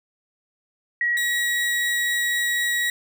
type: tone pair in turn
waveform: sine / 35% pulse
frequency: 1912 / 1912 Hz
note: A#6 / A#6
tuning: +43 / +43 cents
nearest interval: unison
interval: 0 cents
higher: neither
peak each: -19 dBFS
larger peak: neither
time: 1.01-1.17 / 1.17-2.9 s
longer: second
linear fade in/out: 2 ms
effects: none